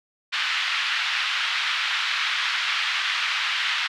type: band-pass noise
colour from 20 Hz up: white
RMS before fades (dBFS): -25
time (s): 0.32-3.88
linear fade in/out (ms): 20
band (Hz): 1200 to 3600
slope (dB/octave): 24
effects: none